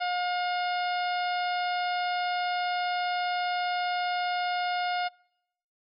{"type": "harmonic tone", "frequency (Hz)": 715, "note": "F5", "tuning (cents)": 41, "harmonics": [1, 2, 3, 4, 5, 6, 7], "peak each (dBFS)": [-28, -34, -38, -40, -42, -44, -45], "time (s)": [0, 5.09], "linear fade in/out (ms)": 20, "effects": ["noise-tail reverb RT60 0.8 s tail -26 dB re dry"]}